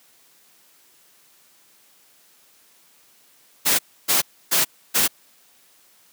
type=noise bursts; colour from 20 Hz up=white; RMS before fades=-18 dBFS; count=4; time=3.65-5.08 s; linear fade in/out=20 ms; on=140 ms; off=290 ms; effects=white hiss -56 dBFS RMS until 6.12 s + high-pass 150 Hz 12 dB/octave